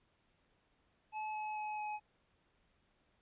square tone with pitch steps, 860 / 855 / 850.1 / 845.2 Hz, A5 / A5 / G#5 / G#5, -40 / -50 / +40 / +30 cents, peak -39 dBFS, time 1.12-2 s, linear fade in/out 50 ms, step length 220 ms, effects pink hiss -75 dBFS RMS until 3.21 s + resampled to 8000 Hz

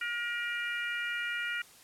harmonic tone, 475.2 Hz, A#4, 33 cents sharp, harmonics 3 / 4 / 5 / 6, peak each -35 / -37 / -39 / -41 dBFS, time 0.01-1.62 s, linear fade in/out 5 ms, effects white hiss -56 dBFS RMS until 1.83 s + low-pass 12000 Hz 12 dB/octave

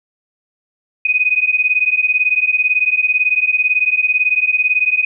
sine beating tone pair, 2489 / 2507 Hz, D#7 / D#7, 0 / +12 cents, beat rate 18 Hz, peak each -15 dBFS, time 1.05-5.05 s, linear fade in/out 5 ms, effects none

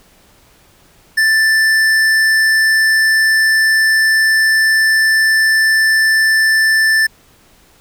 triangle tone with tanh clipping, 1766 Hz, A6, 6 cents sharp, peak -11 dBFS, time 1.17-7.07 s, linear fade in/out 10 ms, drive 18 dB, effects pink hiss -49 dBFS RMS until 7.8 s

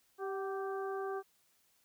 harmonic tone with a mistuned harmonic, 390.3 Hz, G4, 8 cents flat, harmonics 1 / 2 / 3 / 4, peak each -37 / -43 / -45 / -49 dBFS, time 0.18-1.23 s, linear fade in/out 50 ms, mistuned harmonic 2, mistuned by -39 cents, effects white hiss -72 dBFS RMS until 1.84 s

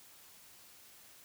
silence, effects white hiss -58 dBFS RMS until 1.24 s

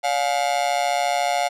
45% pulse tone with amplitude modulation, 710 Hz, F5, 28 cents sharp, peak -15 dBFS, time 0.03-1.49 s, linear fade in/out 20 ms, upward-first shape sine, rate 134 Hz, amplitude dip 95%, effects low-pass 9000 Hz 12 dB/octave

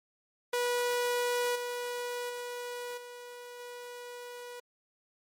sawtooth tone with level steps, 487.4 Hz, B4, 23 cents flat, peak -24 / -30 / -33 / -40 / -38 dBFS, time 0.53-4.6 s, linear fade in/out 5 ms, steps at 1.55 / 2.29 / 2.97 / 3.59 s, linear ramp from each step 10 ms, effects MP3 64 kbps

